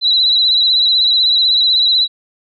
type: tone with vibrato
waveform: sine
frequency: 3956 Hz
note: B7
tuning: 2 cents sharp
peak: -9 dBFS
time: 0.01-2.08 s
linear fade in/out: 50 ms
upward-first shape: sine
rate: 16 Hz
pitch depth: 51 cents each way
effects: none